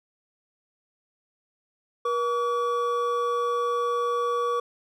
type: tone pair together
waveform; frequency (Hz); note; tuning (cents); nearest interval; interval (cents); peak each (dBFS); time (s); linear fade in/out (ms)
triangle; 479.6 / 1140.7; A#4 / C#6; +49 / +49; octave + minor third; 1500; -24; 2.05-4.6; 5
effects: none